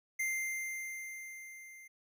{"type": "tone with level ramp", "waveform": "square", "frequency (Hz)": 2093, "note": "C7", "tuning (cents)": 0, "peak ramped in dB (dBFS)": [-32, -52], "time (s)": [0.19, 1.88], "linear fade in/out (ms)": 10, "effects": []}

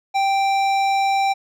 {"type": "tone with hard clipping", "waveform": "sine", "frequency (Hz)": 784, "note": "G5", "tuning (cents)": 0, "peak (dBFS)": -18, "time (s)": [0.14, 1.34], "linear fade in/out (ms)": 20, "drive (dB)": 13, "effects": []}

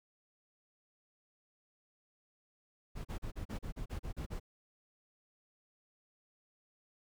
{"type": "noise bursts", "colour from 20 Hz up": "brown", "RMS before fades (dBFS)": -40, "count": 11, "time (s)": [2.95, 4.399], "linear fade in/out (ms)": 20, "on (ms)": 99, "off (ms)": 36, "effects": []}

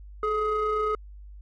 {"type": "ring-modulated tone", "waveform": "triangle", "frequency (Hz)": 415.3, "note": "G#4", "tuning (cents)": 0, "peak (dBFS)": -18, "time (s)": [0.23, 0.95], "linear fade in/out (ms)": 2, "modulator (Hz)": 845, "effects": ["added 50 Hz sine -41 dBFS peak until 1.41 s", "MP3 48 kbps"]}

